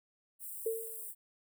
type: high-pass noise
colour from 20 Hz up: white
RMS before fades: -44 dBFS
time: 0.39-1.15 s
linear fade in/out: 50 ms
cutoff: 7900 Hz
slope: 96 dB/octave
type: tone with exponential decay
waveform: sine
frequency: 450.9 Hz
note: A4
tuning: 42 cents sharp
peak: -28 dBFS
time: 0.66-1.09 s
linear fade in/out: 5 ms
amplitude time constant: 92 ms
effects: none